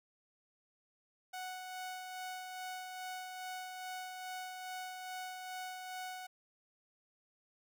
sawtooth tone with tremolo, 740 Hz, F#5, in tune, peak -37 dBFS, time 1.33-6.27 s, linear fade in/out 10 ms, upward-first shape sine, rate 2.4 Hz, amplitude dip 35%, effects none

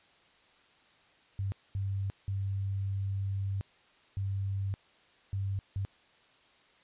sine tone bursts at uneven times, 98 Hz, G2, in tune, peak -30 dBFS, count 6, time 1.39-1.52 / 1.75-2.1 / 2.28-3.61 / 4.17-4.74 / 5.33-5.59 / 5.76-5.85 s, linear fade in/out 0 ms, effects white hiss -63 dBFS RMS until 6.83 s + resampled to 8000 Hz

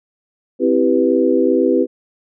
sine chord, C major seventh, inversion none, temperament equal, 261.6 / 329.6 / 392 / 493.9 Hz, C4 / E4 / G4 / B4, 0 / 0 / 0 / 0 cents, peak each -17 dBFS, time 0.59-1.87 s, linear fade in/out 50 ms, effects none

